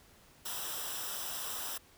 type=noise with comb filter; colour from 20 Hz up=white; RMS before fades=-39 dBFS; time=0.45-1.78 s; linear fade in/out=10 ms; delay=0.45 ms; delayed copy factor=-0.7; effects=pink hiss -61 dBFS RMS until 1.97 s